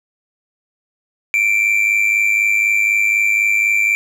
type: tone with amplitude modulation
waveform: triangle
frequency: 2349 Hz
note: D7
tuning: in tune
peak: -8 dBFS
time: 1.34-3.95 s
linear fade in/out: 0 ms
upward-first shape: sine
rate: 104 Hz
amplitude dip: 60%
effects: none